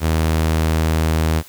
sawtooth tone, 79.7 Hz, D#2, 42 cents sharp, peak -11 dBFS, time 0-1.43 s, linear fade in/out 50 ms, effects white hiss -43 dBFS RMS until 1.48 s

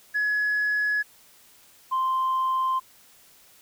sine tone pair in turn, 1690 / 1044.2 Hz, G#6 / C6, +30 / -4 cents, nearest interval minor sixth, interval 834 cents, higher first, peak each -20 dBFS, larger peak neither, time 0.14-1.03 / 1.91-2.8 s, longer neither, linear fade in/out 20 ms, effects tanh soft clip ceiling -19 dBFS + white hiss -55 dBFS RMS until 3.61 s

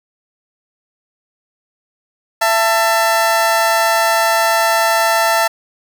25% pulse tone pair together, 670 / 889.2 Hz, E5 / A5, +28 / +18 cents, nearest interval perfect fourth, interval 490 cents, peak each -11 dBFS, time 2.41-5.48 s, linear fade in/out 10 ms, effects none

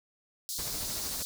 pink high-pass noise, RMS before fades -36 dBFS, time 0.49-1.25 s, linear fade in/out 0 ms, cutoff 3900 Hz, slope 48 dB/octave
pink noise with tremolo, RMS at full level -40 dBFS, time 0.58-1.23 s, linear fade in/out 10 ms, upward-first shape triangle, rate 13 Hz, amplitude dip 55%
effects none

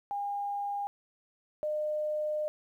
sine tone pair in turn, 810 / 606.8 Hz, G#5 / D#5, -43 / -44 cents, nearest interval perfect fourth, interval 501 cents, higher first, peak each -31 / -29 dBFS, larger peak second, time 0.11-0.87 / 1.63-2.48 s, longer second, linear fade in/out 0 ms, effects 11-bit

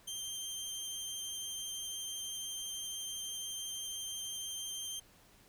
20% pulse tone, 3153 Hz, G7, 9 cents sharp, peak -34 dBFS, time 0.07-5 s, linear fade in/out 10 ms, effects pink hiss -63 dBFS RMS until 5.48 s

